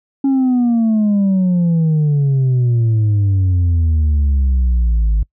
sine exponential sweep, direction down, 276.3 to 51.2 Hz, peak -8 dBFS, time 0.24-5.23 s, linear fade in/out 5 ms, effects noise-tail reverb RT60 0.1 s tail -26 dB re dry + tanh soft clip ceiling -10 dBFS

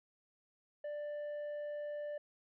triangle tone with tanh clipping, 590 Hz, D5, 8 cents sharp, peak -40 dBFS, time 0.84-2.18 s, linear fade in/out 5 ms, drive 9 dB, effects none

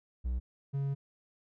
triangle tone pair in turn, 61.74 / 138.6 Hz, B1 / C#3, 0 / 0 cents, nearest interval octave + major second, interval 1400 cents, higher second, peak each -28 dBFS, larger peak neither, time 0.24-0.4 / 0.73-0.95 s, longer second, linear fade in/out 20 ms, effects none

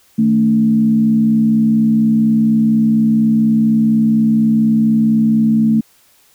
sine tone with frequency modulation, 221.7 Hz, A3, 13 cents sharp, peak -9 dBFS, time 0.18-5.81 s, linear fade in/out 10 ms, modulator 64.2 Hz, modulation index 0.53, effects white hiss -52 dBFS RMS until 6.34 s

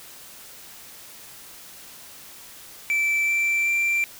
triangle tone with pitch steps, 2327 / 2342 / 2357 Hz, D7 / D7 / D7, -17 / -5 / +6 cents, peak -18 dBFS, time 2.9-4.04 s, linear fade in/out 0 ms, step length 380 ms, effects white hiss -44 dBFS RMS until 4.19 s

